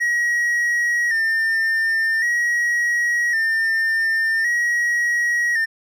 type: tone with vibrato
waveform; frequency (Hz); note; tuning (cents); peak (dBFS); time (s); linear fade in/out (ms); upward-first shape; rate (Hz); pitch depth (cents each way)
triangle; 1852; A#6; -12; -15; 0-5.66; 20; square; 0.45; 48
effects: none